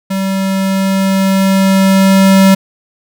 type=tone with level ramp; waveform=square; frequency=192.8 Hz; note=G3; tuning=28 cents flat; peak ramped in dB=-14 to -4 dBFS; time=0.1-2.55 s; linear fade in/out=10 ms; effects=none

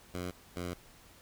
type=tone pair in turn; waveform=10% pulse; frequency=89.5 / 88.17 Hz; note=F2 / F2; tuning=+43 / +17 cents; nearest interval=unison; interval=26 cents; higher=first; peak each=-28 dBFS; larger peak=neither; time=0.14-0.31 / 0.56-0.74 s; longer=second; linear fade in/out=5 ms; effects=pink hiss -58 dBFS RMS until 1.21 s

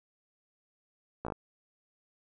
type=slowing click train; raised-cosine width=1 ms; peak=-22 dBFS; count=5; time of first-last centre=1.25-1.322 s; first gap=16 ms; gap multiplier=1.08; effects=none

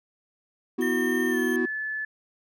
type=chord; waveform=triangle; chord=B suspended fourth; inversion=none; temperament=equal; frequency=246.9 / 329.6 / 370 Hz; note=B3 / E4 / F#4; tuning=0 / 0 / 0 cents; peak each=-25 / -27 / -25 dBFS; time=0.78-1.66 s; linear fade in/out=10 ms
type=tone; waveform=10% pulse; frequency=3159 Hz; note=G7; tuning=13 cents sharp; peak=-32 dBFS; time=0.81-1.56 s; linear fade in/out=0 ms
type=tone with pitch glide; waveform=sine; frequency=1814 to 1733.1 Hz; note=A#6 to A6; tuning=-48 to -27 cents; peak=-28 dBFS; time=0.82-2.05 s; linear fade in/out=5 ms; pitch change=-79 cents; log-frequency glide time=1.29-1.39 s
effects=none

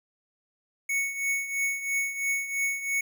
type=tone with tremolo; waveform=square; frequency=2217 Hz; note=C#7; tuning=in tune; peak=-24 dBFS; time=0.89-3.01 s; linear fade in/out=5 ms; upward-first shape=triangle; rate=3 Hz; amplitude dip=75%; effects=none

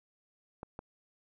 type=clicks; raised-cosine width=1 ms; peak=-27 dBFS; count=2; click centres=0.631 / 0.791 s; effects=none

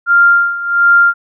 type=tone with tremolo; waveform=sine; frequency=1395 Hz; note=F6; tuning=2 cents flat; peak=-4 dBFS; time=0.06-1.14 s; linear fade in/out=50 ms; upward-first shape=sine; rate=1.4 Hz; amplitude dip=80%; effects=none

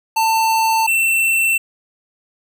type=tone pair in turn; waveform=square; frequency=893 / 2688 Hz; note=A5 / E7; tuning=+25 / +33 cents; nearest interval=octave + perfect fifth; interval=1908 cents; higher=second; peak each=-14 dBFS; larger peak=neither; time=0.16-0.87 / 0.87-1.58 s; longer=neither; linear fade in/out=10 ms; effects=none

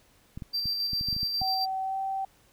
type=clicks; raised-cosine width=5 ms; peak=-25 dBFS; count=10; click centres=0.375 / 0.422 / 0.657 / 0.933 / 1.011 / 1.086 / 1.128 / 1.165 / 1.231 / 1.417 s
type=tone with tremolo; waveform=triangle; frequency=4699 Hz; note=D8; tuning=in tune; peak=-25 dBFS; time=0.53-1.66 s; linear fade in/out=20 ms; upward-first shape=square; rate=7.4 Hz; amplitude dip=30%
type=tone with pitch glide; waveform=sine; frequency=763 to 773.7 Hz; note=G5 to G5; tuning=-47 to -23 cents; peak=-28 dBFS; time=1.41-2.25 s; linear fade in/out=5 ms; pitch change=+24 cents; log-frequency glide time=1.81-1.99 s
effects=pink hiss -62 dBFS RMS until 2.52 s

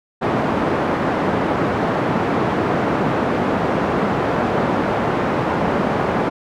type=band-pass noise; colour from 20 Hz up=pink; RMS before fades=-19 dBFS; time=0.21-6.3 s; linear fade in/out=20 ms; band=170 to 1200 Hz; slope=12 dB/octave; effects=none

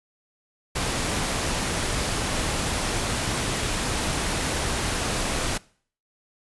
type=noise; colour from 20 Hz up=pink; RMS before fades=-26 dBFS; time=0.75-5.58 s; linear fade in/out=10 ms; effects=noise-tail reverb RT60 0.5 s tail -22 dB re dry + resampled to 24000 Hz

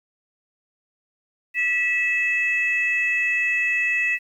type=tone pair together; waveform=sine; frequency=1954 / 2608 Hz; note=B6 / E7; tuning=-19 / -19 cents; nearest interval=perfect fourth; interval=500 cents; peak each=-21 dBFS; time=1.54-4.19 s; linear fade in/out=50 ms; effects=tanh soft clip ceiling -12 dBFS + 9-bit

